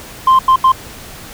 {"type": "tone bursts at uneven times", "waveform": "sine", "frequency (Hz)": 1046.5, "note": "C6", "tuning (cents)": 0, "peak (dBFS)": -3, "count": 3, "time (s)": [[0.27, 0.39], [0.48, 0.56], [0.64, 0.72]], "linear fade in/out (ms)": 5, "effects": ["tanh soft clip ceiling -4 dBFS", "pink hiss -33 dBFS RMS until 1.33 s"]}